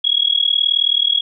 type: tone with amplitude modulation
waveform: sine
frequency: 3322 Hz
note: G#7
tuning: in tune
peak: -9 dBFS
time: 0.04-1.21 s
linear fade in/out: 10 ms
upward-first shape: sine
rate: 38.8 Hz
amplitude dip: 95%
effects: none